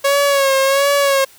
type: tone with vibrato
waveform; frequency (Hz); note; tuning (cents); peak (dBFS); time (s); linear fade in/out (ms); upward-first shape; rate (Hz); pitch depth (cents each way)
sawtooth; 552; C#5; -7; -8; 0.04-1.25; 10; sine; 1.4; 50
effects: white hiss -46 dBFS RMS until 1.38 s